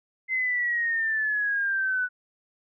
sine exponential sweep, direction down, 2073 to 1480 Hz, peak -23 dBFS, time 0.28-2.09 s, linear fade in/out 50 ms, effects none

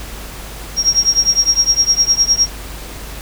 sine tone with tremolo, 5600 Hz, F8, 4 cents sharp, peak -6 dBFS, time 0.76-2.49 s, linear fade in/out 50 ms, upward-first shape triangle, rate 9.8 Hz, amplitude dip 100%, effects added 50 Hz sine -30 dBFS peak until 3.21 s + pink hiss -32 dBFS RMS until 3.21 s

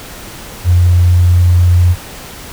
sine tone, 88.5 Hz, F2, 23 cents sharp, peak -5 dBFS, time 0.64-1.96 s, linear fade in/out 50 ms, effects pink hiss -30 dBFS RMS until 2.52 s

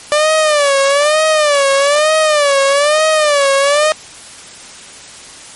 sawtooth tone with vibrato, 587.3 Hz, D5, in tune, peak -5 dBFS, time 0.12-3.92 s, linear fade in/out 0 ms, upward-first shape sine, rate 1.1 Hz, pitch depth 120 cents each way, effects white hiss -34 dBFS RMS until 5.55 s + MP3 48 kbps

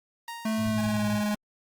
sawtooth tone with exponential decay, 932.3 Hz, A#5, in tune, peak -30 dBFS, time 0.28-1.2 s, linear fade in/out 1 ms, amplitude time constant 200 ms
square tone with pitch glide, 219.4 to 209.3 Hz, A3 to G#3, -5 to +14 cents, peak -26 dBFS, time 0.45-1.35 s, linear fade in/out 5 ms, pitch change -81 cents, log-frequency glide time 0.65-1.07 s
sine tone with tremolo, 108.5 Hz, A2, 24 cents flat, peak -28 dBFS, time 0.57-1.23 s, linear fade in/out 50 ms, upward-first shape triangle, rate 11 Hz, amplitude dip 60%
sawtooth tone bursts, 830 Hz, G#5, 1 cent flat, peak -32 dBFS, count 11, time 0.78-1.341 s, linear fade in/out 0 ms, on 31 ms, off 22 ms
effects Opus 32 kbps

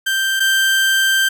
30% pulse tone pair in turn, 1568 / 1568 Hz, G6 / G6, 0 / 0 cents, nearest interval unison, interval 0 cents, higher neither, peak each -13 / -10 dBFS, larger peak second, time 0.06-0.4 / 0.4-1.29 s, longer second, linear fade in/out 10 ms, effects none

